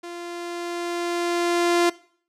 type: tone with level ramp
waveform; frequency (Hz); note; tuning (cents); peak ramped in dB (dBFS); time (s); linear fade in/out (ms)
sawtooth; 346.1; F4; -16; -30 to -12; 0.03-1.9; 10
effects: noise-tail reverb RT60 0.5 s tail -20 dB re dry + low-pass 9000 Hz 12 dB/octave